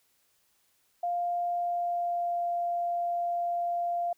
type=tone with pitch glide; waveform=sine; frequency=700 to 694.8 Hz; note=F5 to F5; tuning=+4 to -9 cents; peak=-27 dBFS; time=1.03-4.13 s; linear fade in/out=5 ms; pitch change=-13 cents; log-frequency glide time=1.5-2.45 s; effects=white hiss -70 dBFS RMS until 4.17 s